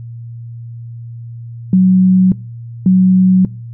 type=tone pair in turn; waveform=sine; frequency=186 / 186 Hz; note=F#3 / F#3; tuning=+9 / +9 cents; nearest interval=unison; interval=0 cents; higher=neither; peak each=-5 dBFS; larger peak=neither; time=1.73-2.32 / 2.86-3.45 s; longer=neither; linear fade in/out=2 ms; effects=noise-tail reverb RT60 0.4 s tail -23 dB re dry + added 117 Hz sine -26 dBFS peak until 3.73 s